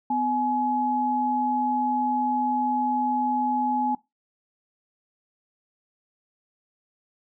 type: tone pair together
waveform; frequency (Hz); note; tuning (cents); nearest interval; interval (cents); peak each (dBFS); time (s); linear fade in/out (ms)
sine; 251.5 / 845; B3 / G#5; +32 / +30; octave + major sixth; 2098; -27 / -23; 0.1-3.95; 5
effects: noise-tail reverb RT60 0.2 s tail -20 dB re dry